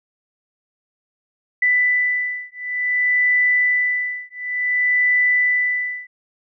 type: beating tone pair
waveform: sine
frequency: 1987 / 1987.56 Hz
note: B6 / B6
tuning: +10 / +11 cents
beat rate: 0.56 Hz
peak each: -19 dBFS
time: 1.62-6.07 s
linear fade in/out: 5 ms
effects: none